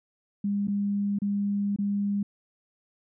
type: tone with dropouts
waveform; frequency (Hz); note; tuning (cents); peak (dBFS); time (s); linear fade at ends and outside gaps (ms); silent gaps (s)
sine; 202.1; G#3; -47; -24; 0.44-2.23; 5; 0.673-0.681 / 1.188-1.218 / 1.762-1.786
effects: none